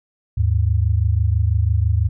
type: tone pair together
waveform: sine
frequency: 77.78 / 103.83 Hz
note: D#2 / G#2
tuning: 0 / 0 cents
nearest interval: perfect fourth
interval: 500 cents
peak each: -17 dBFS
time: 0.37-2.09 s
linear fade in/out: 10 ms
effects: none